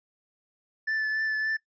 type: tone with vibrato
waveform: triangle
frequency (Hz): 1750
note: A6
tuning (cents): -10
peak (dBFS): -24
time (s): 0.87-1.57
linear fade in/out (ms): 10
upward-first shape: triangle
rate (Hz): 3.5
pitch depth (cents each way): 19
effects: noise-tail reverb RT60 0.1 s tail -18 dB re dry + resampled to 16000 Hz